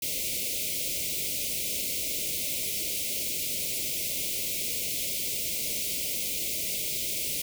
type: band-stop noise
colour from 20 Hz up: white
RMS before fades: -31 dBFS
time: 0.02-7.42 s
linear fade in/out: 5 ms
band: 640 to 2100 Hz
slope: 96 dB/octave
effects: none